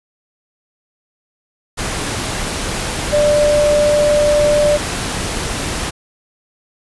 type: tone in noise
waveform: sine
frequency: 592 Hz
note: D5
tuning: 14 cents sharp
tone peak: -10 dBFS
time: 3.12-4.78 s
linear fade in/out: 20 ms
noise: pink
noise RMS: -21 dBFS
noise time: 1.77-5.91 s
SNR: +8 dB
effects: resampled to 24000 Hz